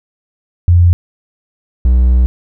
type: tone pair in turn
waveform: sine / triangle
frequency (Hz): 87.31 / 62.04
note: F2 / B1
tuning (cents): 0 / +9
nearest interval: tritone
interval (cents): 591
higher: first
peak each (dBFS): -4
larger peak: neither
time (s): 0.68-0.93 / 1.85-2.26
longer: second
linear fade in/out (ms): 0
effects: none